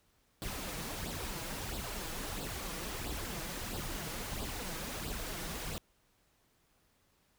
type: noise with flanger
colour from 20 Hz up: pink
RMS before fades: -40 dBFS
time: 0.42-5.78 s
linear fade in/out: 0 ms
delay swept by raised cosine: 0.23 to 6.23 ms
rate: 1.5 Hz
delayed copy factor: +0.6
effects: pink hiss -72 dBFS RMS until 7.38 s